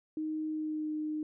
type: tone with pitch glide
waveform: sine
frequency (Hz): 311.1 to 306.5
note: D#4 to D#4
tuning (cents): 0 to -26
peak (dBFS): -32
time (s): 0.17-1.23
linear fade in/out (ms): 2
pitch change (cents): -26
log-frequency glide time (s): 0.48-0.91
effects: none